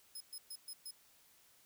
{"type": "tone bursts", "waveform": "10% pulse", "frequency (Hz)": 5120, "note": "D#8", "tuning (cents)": 49, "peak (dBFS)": -39, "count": 5, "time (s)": [0.15, 0.91], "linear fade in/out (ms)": 5, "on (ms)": 56, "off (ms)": 120, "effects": ["white hiss -67 dBFS RMS until 1.65 s"]}